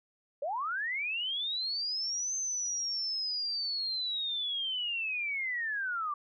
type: linear two-way sweep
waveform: sine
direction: up then down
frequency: 530 to 6272 to 1148 Hz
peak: -31 dBFS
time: 0.42-6.14 s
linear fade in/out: 5 ms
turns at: 2.35 s
effects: none